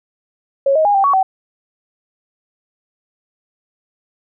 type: tone with pitch steps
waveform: sine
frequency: 550 / 629 / 818 / 784 / 1122 / 763 Hz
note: C#5 / D#5 / G#5 / G5 / C#6 / G5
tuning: -14 / +19 / -26 / 0 / +21 / -47 cents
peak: -10 dBFS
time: 0.66-1.23 s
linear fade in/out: 5 ms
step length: 95 ms
effects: none